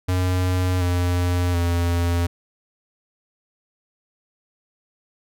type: tone with pitch steps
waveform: square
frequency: 91.4 / 88.75 / 86.17 Hz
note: F#2 / F2 / F2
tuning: -21 / +28 / -23 cents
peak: -19 dBFS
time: 0.08-2.27 s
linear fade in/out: 10 ms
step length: 730 ms
effects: none